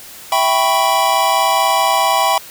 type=chord; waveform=square; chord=C# half-diminished seventh; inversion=first; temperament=equal; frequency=659.3 / 784 / 987.8 / 1108.7 Hz; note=E5 / G5 / B5 / C#6; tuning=0 / 0 / 0 / 0 cents; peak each=-20 / -17 / -17 / -21 dBFS; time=0.32-2.38 s; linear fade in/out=2 ms; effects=white hiss -36 dBFS RMS until 2.5 s